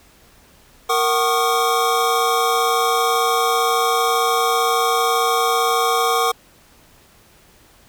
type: tone cluster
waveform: square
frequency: 465 / 755 / 1096 / 1214 Hz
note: A#4 / F#5 / C#6 / D#6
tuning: -4 / +35 / -20 / -43 cents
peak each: -22 dBFS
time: 0.89-6.32 s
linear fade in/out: 10 ms
effects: pink hiss -51 dBFS RMS until 7.88 s